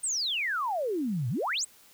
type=exponential two-way sweep; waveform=sine; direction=down then up; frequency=8890 to 111.6 to 8890 Hz; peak=-27 dBFS; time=0.03-1.65 s; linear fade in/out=10 ms; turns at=1.29 s; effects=white hiss -57 dBFS RMS until 1.93 s